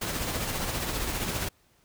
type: noise with tremolo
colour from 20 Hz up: pink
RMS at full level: -29 dBFS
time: 0.01-1.49 s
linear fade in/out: 10 ms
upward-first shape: triangle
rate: 15 Hz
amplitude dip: 45%
effects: pink hiss -65 dBFS RMS until 1.84 s